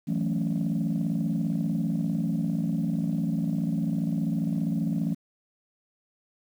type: chord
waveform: sine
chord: F# minor seventh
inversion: third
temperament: equal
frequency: 164.81 / 185 / 220 / 277.2 Hz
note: E3 / F#3 / A3 / C#4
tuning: 0 / 0 / 0 / 0 cents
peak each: -27 / -30 / -28 / -31 dBFS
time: 0.07-5.15 s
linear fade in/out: 20 ms
effects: tanh soft clip ceiling -19 dBFS + 9-bit